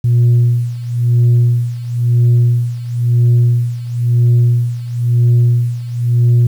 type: tone with tremolo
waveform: sine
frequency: 120 Hz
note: B2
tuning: 49 cents flat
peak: -4 dBFS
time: 0.04-6.47 s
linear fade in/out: 5 ms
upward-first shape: sine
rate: 0.99 Hz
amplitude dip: 85%
effects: tanh soft clip ceiling -5 dBFS + 7-bit